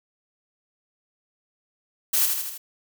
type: noise with echo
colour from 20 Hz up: blue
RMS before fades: -21 dBFS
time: 2.13-2.26 s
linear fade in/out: 10 ms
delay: 80 ms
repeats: 4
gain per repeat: -4 dB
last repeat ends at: 2.58 s
effects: none